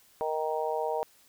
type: harmonic tone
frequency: 156.2 Hz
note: D#3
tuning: 7 cents sharp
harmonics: 3 / 4 / 5 / 6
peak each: -32 / -33 / -34 / -35 dBFS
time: 0.21-1.03 s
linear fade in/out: 0 ms
effects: white hiss -61 dBFS RMS until 1.28 s

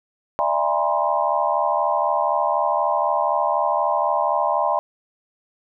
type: tone cluster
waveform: sine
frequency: 599 / 672 / 815 / 959 / 1043 Hz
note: D5 / E5 / G#5 / A#5 / C6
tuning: +34 / +33 / -33 / +49 / -6 cents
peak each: -24 dBFS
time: 0.39-4.79 s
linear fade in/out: 0 ms
effects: none

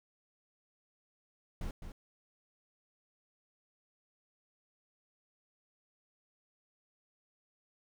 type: noise with echo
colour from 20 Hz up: brown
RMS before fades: -38 dBFS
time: 1.61-1.71 s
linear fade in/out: 2 ms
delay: 210 ms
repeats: 1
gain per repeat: -7 dB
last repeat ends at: 1.92 s
effects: none

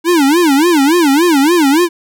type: tone with vibrato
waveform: square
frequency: 310 Hz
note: D#4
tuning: 6 cents flat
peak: -8 dBFS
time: 0.04-1.89 s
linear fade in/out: 50 ms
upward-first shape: sine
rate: 3.5 Hz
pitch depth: 240 cents each way
effects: none

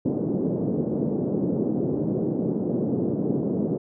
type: band-pass noise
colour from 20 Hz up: pink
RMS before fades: -25 dBFS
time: 0.05-3.78 s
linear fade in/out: 10 ms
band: 160 to 450 Hz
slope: 24 dB/octave
effects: none

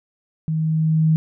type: tone with level ramp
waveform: sine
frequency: 158.3 Hz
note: D#3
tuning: 30 cents sharp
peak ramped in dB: -19 to -12 dBFS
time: 0.48-1.16 s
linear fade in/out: 0 ms
effects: none

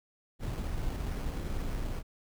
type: noise with sample-and-hold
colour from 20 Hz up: brown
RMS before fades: -34 dBFS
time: 0.39-2.03 s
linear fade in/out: 50 ms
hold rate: 3675 Hz
effects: none

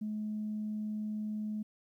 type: tone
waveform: sine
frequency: 213.1 Hz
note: G#3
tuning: 45 cents sharp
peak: -33 dBFS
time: 0.01-1.63 s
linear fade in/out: 10 ms
effects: tanh soft clip ceiling -29 dBFS + 12-bit

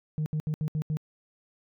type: tone bursts at uneven times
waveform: sine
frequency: 153.6 Hz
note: D#3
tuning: 22 cents flat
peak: -24 dBFS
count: 6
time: 0.18-0.26 / 0.33-0.4 / 0.47-0.54 / 0.61-0.68 / 0.75-0.82 / 0.9-0.97 s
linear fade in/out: 0 ms
effects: tanh soft clip ceiling -24 dBFS

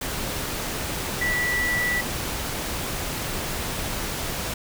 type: tone in noise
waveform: sine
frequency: 1958 Hz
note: B6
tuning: 15 cents flat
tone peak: -22 dBFS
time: 1.21-2.01 s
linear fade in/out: 5 ms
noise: pink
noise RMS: -29 dBFS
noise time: 0.01-4.54 s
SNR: +4 dB
effects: none

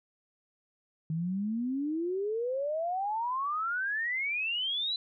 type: exponential sweep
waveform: sine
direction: up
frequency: 155.2 to 4040 Hz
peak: -29 dBFS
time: 1.1-4.96 s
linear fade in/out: 2 ms
effects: none

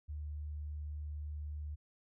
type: tone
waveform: sine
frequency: 74.7 Hz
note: D2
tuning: 30 cents sharp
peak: -39 dBFS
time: 0.08-1.76 s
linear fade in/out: 20 ms
effects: none

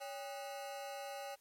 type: ring-modulated tone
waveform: 40% pulse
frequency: 682 Hz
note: F5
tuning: 41 cents flat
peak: -39 dBFS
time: 0-1.36 s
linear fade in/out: 20 ms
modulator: 119 Hz
effects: white hiss -71 dBFS RMS until 1.4 s + MP3 64 kbps

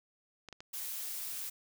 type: clicks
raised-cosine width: 0.2 ms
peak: -29 dBFS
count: 3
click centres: 0.487 / 0.527 / 0.605 s
type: noise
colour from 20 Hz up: blue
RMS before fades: -40 dBFS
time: 0.73-1.5 s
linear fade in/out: 10 ms
effects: none

